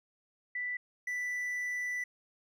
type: tone pair in turn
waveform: sine / triangle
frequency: 1978 / 1978 Hz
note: B6 / B6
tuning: +2 / +2 cents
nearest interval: unison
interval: 0 cents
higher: neither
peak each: -33 / -31 dBFS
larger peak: second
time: 0.55-0.77 / 1.07-2.04 s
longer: second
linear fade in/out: 5 ms
effects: none